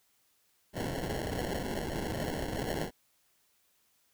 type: noise with sample-and-hold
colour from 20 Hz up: blue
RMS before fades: -35 dBFS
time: 0.73-2.91 s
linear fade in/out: 50 ms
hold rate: 1225 Hz
effects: white hiss -71 dBFS RMS until 4.13 s